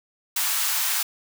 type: high-pass noise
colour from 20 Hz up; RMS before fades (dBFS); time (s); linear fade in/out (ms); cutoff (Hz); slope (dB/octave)
white; -24; 0.36-1.03; 5; 850; 24
effects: none